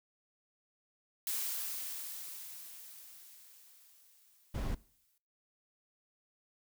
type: noise with exponential decay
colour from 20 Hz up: blue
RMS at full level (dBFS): -35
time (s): 1.27-5.18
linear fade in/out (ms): 1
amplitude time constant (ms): 850
type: noise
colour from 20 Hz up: brown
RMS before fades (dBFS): -35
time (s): 4.54-4.75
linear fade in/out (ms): 10
effects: noise-tail reverb RT60 0.5 s tail -22 dB re dry